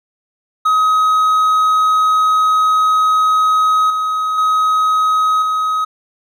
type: tone with level steps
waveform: triangle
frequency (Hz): 1266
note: D#6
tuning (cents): +30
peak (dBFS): -8 / -13 / -9 / -12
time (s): 0.65-5.85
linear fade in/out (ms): 10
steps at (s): 3.9 / 4.38 / 5.42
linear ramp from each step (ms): 2
effects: none